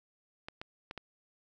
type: clicks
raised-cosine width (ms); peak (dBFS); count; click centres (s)
0.3; -25; 4; 0.485 / 0.615 / 0.911 / 0.977
effects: none